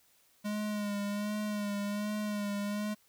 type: tone with vibrato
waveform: square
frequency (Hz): 206.9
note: G#3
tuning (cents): -6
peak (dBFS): -33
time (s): 0.44-2.95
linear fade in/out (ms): 20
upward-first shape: sine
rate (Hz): 1.3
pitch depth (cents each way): 35
effects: white hiss -67 dBFS RMS until 3.08 s